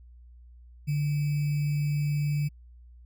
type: tone with sample-and-hold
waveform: sine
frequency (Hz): 146.83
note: D3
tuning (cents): 0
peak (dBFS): -24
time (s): 0.87-2.49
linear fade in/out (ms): 20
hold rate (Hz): 2450
effects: added 60 Hz sine -48 dBFS peak until 3.05 s